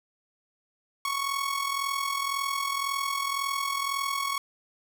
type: tone with amplitude modulation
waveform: sawtooth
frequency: 1108 Hz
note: C#6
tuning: 1 cent flat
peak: -21 dBFS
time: 1.05-4.38 s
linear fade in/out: 2 ms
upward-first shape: sine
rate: 41.9 Hz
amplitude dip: 60%
effects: none